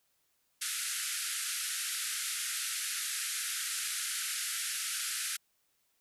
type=band-pass noise; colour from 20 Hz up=white; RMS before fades=-36 dBFS; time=0.61-5.37 s; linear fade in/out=10 ms; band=1300 to 12000 Hz; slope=96 dB/octave; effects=white hiss -75 dBFS RMS until 6 s